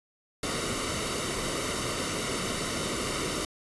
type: noise with comb filter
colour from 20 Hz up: pink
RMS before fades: -31 dBFS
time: 0.43-3.45 s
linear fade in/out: 2 ms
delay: 1.2 ms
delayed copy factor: -0.65
effects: resampled to 24000 Hz